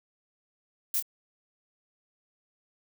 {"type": "noise with echo", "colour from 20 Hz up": "violet", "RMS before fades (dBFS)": -28, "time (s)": [0.94, 1], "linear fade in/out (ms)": 2, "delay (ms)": 25, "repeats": 1, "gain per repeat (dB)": -9, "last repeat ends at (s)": 1.025, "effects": []}